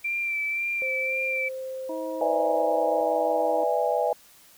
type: tone with vibrato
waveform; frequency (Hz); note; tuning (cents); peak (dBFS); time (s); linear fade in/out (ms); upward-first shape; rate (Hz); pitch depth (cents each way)
sine; 2349; D7; 0; -25; 0.04-1.49; 10; sine; 1.9; 27
type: tone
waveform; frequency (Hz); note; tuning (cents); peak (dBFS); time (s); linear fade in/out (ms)
sine; 523.3; C5; 0; -31; 0.82-3.01; 0
type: harmonic tone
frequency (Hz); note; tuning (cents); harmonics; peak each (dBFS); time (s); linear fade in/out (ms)
319.1; D#4; +44; 1 / 2 / 3; -34 / -37 / -39; 1.89-3.64; 5
type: chord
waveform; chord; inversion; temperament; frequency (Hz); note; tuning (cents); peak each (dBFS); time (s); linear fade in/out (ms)
sine; E dominant seventh; second; just; 494.4 / 593.3 / 659.3 / 824.1; B4 / D5 / E5 / G#5; +2 / +18 / 0 / -14; -27; 2.21-4.13; 2
effects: white hiss -54 dBFS RMS until 4.57 s